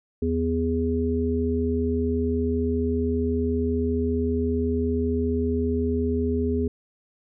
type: harmonic tone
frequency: 82.6 Hz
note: E2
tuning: 4 cents sharp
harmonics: 1 / 3 / 5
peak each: -26 / -25 / -26 dBFS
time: 0.22-6.68 s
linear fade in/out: 5 ms
effects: none